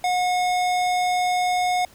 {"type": "tone with hard clipping", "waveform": "sine", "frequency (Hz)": 725, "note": "F#5", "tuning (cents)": -35, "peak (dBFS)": -21, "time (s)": [0.04, 1.85], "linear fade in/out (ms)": 2, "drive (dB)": 18, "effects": ["pink hiss -51 dBFS RMS until 1.94 s"]}